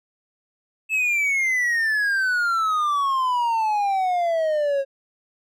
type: exponential sweep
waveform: triangle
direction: down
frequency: 2627 to 540 Hz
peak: -17 dBFS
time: 0.89-4.85 s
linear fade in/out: 50 ms
effects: none